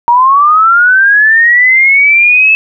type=linear sweep; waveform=sine; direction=up; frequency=932.3 to 2620 Hz; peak=-3 dBFS; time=0.08-2.55 s; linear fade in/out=0 ms; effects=none